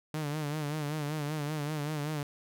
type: tone with vibrato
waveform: sawtooth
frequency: 150 Hz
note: D3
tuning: 37 cents sharp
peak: -28 dBFS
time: 0.14-2.23 s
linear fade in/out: 2 ms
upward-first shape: sine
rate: 5.2 Hz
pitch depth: 74 cents each way
effects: none

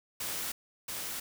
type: noise with echo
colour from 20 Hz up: white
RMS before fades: -36 dBFS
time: 0.2-0.52 s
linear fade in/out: 5 ms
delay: 680 ms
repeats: 1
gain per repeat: -2 dB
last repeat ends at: 1.2 s
effects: none

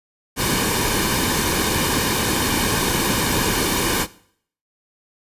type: noise with comb filter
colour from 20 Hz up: pink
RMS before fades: -20 dBFS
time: 0.36-4.07 s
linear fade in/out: 50 ms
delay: 1.5 ms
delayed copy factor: -0.6
effects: noise-tail reverb RT60 0.6 s tail -19 dB re dry + resampled to 32000 Hz

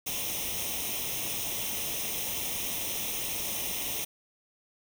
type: noise with comb filter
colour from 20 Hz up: white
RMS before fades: -33 dBFS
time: 0.06-4.05 s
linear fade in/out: 10 ms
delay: 0.33 ms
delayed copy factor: +0.75
effects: none

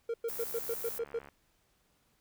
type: tone bursts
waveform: triangle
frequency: 462.8 Hz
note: A#4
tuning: 13 cents flat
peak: -29 dBFS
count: 8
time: 0.09-1.19 s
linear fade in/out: 5 ms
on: 50 ms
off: 100 ms
type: noise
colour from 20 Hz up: violet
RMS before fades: -40 dBFS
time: 0.28-0.99 s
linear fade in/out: 10 ms
type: click train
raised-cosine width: 0.5 ms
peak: -35 dBFS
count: 71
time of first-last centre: 0.3-1.287 s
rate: 70.9 Hz
effects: pink hiss -72 dBFS RMS until 2.2 s

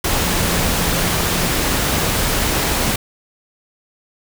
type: tone in noise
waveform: sine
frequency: 172.1 Hz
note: F3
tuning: 25 cents flat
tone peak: -26 dBFS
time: 0.21-1.52 s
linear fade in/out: 5 ms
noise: pink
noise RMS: -18 dBFS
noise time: 0.04-2.96 s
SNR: -11 dB
effects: none

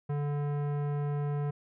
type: tone with tanh clipping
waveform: sine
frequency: 145.2 Hz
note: D3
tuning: 19 cents flat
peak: -31 dBFS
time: 0.09-1.51 s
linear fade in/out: 10 ms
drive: 17 dB
effects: none

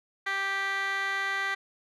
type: tone with band-pass filter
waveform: 15% pulse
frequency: 392 Hz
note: G4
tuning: in tune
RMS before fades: -30 dBFS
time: 0.26-1.55 s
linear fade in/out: 10 ms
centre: 2100 Hz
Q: 3.6
effects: none

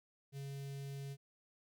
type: tone with notch filter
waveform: square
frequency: 138.59 Hz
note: C#3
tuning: in tune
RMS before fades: -45 dBFS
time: 0.32-1.17 s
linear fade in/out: 50 ms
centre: 1100 Hz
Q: 0.56
effects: none

